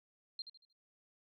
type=tone with echo; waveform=sine; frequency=4186 Hz; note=C8; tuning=in tune; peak=-39 dBFS; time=0.39-0.42 s; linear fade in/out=2 ms; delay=77 ms; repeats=4; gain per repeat=-9 dB; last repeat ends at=0.728 s; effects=none